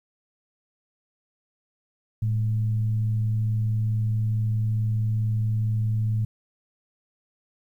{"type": "tone with frequency modulation", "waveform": "sine", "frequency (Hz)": 110, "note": "A2", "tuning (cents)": 0, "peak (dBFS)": -21, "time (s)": [2.22, 6.25], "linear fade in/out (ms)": 5, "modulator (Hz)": 97.7, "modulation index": 0.27, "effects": ["10-bit"]}